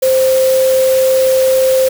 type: tone in noise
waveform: sine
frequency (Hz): 523.3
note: C5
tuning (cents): 0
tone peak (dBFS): -8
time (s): 0.02-1.89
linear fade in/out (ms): 10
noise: white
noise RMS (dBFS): -23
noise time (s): 0.02-1.89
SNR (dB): +12
effects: none